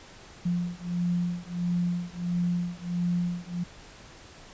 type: beating tone pair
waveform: sine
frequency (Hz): 174.61 / 176.11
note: F3 / F3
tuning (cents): 0 / +15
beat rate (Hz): 1.5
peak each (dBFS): -29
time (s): 0.45-3.64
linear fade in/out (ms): 10
effects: pink hiss -49 dBFS RMS until 4.53 s + resampled to 16000 Hz